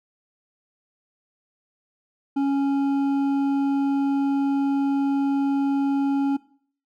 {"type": "tone with hard clipping", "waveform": "sine", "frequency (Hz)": 277.2, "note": "C#4", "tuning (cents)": 0, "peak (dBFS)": -21, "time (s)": [2.36, 6.37], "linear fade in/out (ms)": 10, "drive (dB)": 7, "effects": ["noise-tail reverb RT60 0.5 s tail -19 dB re dry"]}